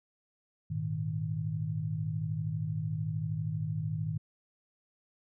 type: chord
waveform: sine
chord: Ab suspended second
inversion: none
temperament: just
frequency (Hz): 103.83 / 116.8 / 155.74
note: Ab2 / Bb2 / Eb3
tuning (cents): 0 / +4 / +2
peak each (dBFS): -36 / -38 / -33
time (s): 0.7-4.18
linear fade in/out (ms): 10
effects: none